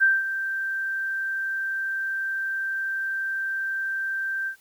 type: tone with ADSR envelope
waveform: sine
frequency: 1568 Hz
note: G6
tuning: in tune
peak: -14 dBFS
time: 0-4.56 s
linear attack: 27 ms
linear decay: 200 ms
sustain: -11 dB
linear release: 89 ms
effects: white hiss -59 dBFS RMS until 4.6 s